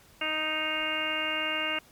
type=harmonic tone; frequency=311.1 Hz; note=D#4; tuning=in tune; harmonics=1 / 2 / 3 / 4 / 5 / 6 / 7 / 8 / 9; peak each=-40 / -37 / -42 / -37 / -36 / -42 / -34 / -39 / -31 dBFS; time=0.21-1.79 s; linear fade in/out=5 ms; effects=pink hiss -57 dBFS RMS until 1.91 s + MP3 96 kbps